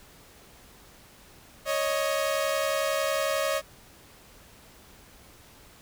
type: tone pair together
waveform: sawtooth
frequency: 554.4 / 625.4 Hz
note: C#5 / D#5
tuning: 0 / +9 cents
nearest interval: major second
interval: 209 cents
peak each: -24 dBFS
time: 1.65-3.62 s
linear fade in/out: 50 ms
effects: pink hiss -53 dBFS RMS until 5.81 s